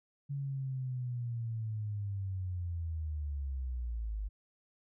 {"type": "linear sweep", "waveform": "sine", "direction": "down", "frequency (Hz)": [141.7, 49.47], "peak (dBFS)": -34, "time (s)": [0.29, 4.29], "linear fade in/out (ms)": 20, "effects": []}